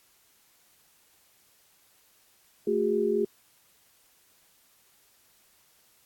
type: tone cluster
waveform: sine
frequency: 220.8 / 363 / 407 Hz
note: A3 / F#4 / G#4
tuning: +6 / -33 / -35 cents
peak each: -31 / -28 / -25 dBFS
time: 2.67-3.25 s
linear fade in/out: 5 ms
effects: white hiss -63 dBFS RMS until 6.05 s + AAC 64 kbps